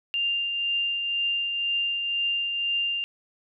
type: tone with tremolo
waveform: sine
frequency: 2794 Hz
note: F7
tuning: in tune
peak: -22 dBFS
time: 0.14-3.04 s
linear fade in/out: 0 ms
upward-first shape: triangle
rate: 2 Hz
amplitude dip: 40%
effects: none